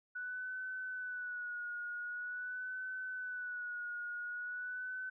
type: tone with vibrato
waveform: sine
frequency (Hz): 1478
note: F#6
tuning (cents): -2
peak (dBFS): -39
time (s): 0.15-5.1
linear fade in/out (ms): 10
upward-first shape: sine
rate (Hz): 0.45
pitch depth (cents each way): 44
effects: none